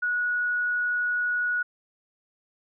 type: tone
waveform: sine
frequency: 1461 Hz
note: F#6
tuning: 22 cents flat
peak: -23 dBFS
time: 0.02-1.63 s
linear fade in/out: 10 ms
effects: none